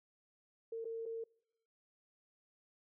sine tone with dropouts, 454.7 Hz, A#4, 43 cents flat, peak -39 dBFS, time 0.72-1.24 s, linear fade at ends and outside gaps 5 ms, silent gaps 0.845-0.852 / 1.056-1.06 s, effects noise-tail reverb RT60 0.8 s tail -25 dB re dry

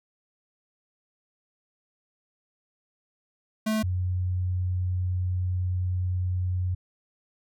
square / sine tone pair in turn, 217.4 / 90.98 Hz, A3 / F#2, -21 / -29 cents, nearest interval octave + minor third, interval 1508 cents, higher first, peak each -24 dBFS, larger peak neither, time 3.66-3.83 / 3.83-6.75 s, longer second, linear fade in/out 10 ms, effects none

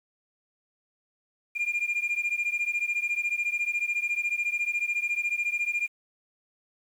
sine beating tone pair, 2401 / 2415 Hz, D7 / D7, +38 / +48 cents, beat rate 14 Hz, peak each -27 dBFS, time 1.55-5.88 s, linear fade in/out 20 ms, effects tanh soft clip ceiling -22 dBFS + 9-bit

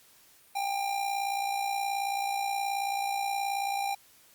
square tone with amplitude modulation, 796 Hz, G5, 26 cents sharp, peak -27 dBFS, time 0.55-3.95 s, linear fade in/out 10 ms, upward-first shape sine, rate 58.7 Hz, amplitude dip 55%, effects white hiss -59 dBFS RMS until 4.34 s + Opus 48 kbps

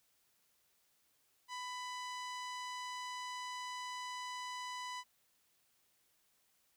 sawtooth tone with low-pass filter, 996 Hz, B5, 14 cents sharp, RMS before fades -44 dBFS, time 1.48-5.04 s, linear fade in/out 50 ms, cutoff 6900 Hz, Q 1.1, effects white hiss -75 dBFS RMS until 6.76 s

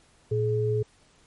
sine tone pair together, 114.97 / 423.9 Hz, A#2 / G#4, -23 / +35 cents, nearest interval octave + major seventh, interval 2258 cents, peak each -25 dBFS, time 0.31-0.83 s, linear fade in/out 10 ms, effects pink hiss -60 dBFS RMS until 1.26 s + MP3 48 kbps

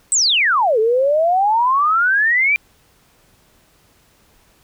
sine exponential two-way sweep, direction down then up, 8372 to 426.6 to 2398 Hz, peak -12 dBFS, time 0.12-2.56 s, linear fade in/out 0 ms, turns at 0.79 s, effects pink hiss -55 dBFS RMS until 4.63 s

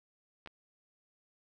clicks, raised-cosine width 0.3 ms, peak -30 dBFS, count 2, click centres 0.461 / 0.474 s, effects none

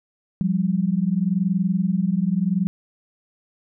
sine tone pair together, 175.6 / 196.41 Hz, F3 / G3, +10 / +4 cents, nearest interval major second, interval 194 cents, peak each -21 dBFS, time 0.41-2.67 s, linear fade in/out 0 ms, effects none

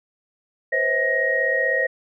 sine tone cluster, 496 / 532 / 642 / 1879 Hz, B4 / C5 / E5 / A#6, +7 / +29 / -46 / +13 cents, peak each -28 / -24 / -28 / -20 dBFS, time 0.72-1.87 s, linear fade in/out 10 ms, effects none

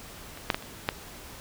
clicks, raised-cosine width 0.3 ms, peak -26 / -6 / -11 / -27 / -8 dBFS, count 5, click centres 0.374 / 0.502 / 0.545 / 0.625 / 0.889 s, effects pink hiss -45 dBFS RMS until 1.4 s

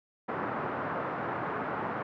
white band-pass noise, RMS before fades -34 dBFS, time 0.28-2.03 s, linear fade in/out 10 ms, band 110 to 1400 Hz, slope 24 dB/octave, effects none

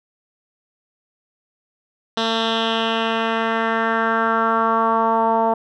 10% pulse tone with low-pass filter sweep, 225.8 Hz, A3, 45 cents sharp, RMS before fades -19 dBFS, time 2.17-5.54 s, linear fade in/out 5 ms, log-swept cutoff 4100 to 820 Hz, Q 3.2, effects none

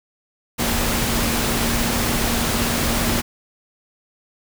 sine tone in noise, 233.4 Hz, A#3, 2 cents sharp, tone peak -26 dBFS, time 0.58-3.22 s, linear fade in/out 20 ms, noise pink, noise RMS -21 dBFS, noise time 0.58-3.22 s, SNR -8 dB, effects none

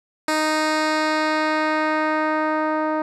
10% pulse tone with low-pass filter sweep, 310 Hz, D#4, 6 cents flat, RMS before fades -21 dBFS, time 0.28-3.02 s, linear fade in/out 2 ms, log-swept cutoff 9600 to 990 Hz, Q 0.83, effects none

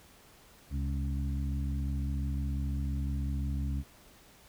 harmonic tone with a mistuned harmonic, 70 Hz, C#2, 18 cents sharp, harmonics 1 / 2 / 3 / 4, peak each -31 / -37 / -41 / -43 dBFS, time 0.7-3.84 s, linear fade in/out 50 ms, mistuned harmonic 2, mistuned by -53 cents, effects pink hiss -58 dBFS RMS until 4.48 s

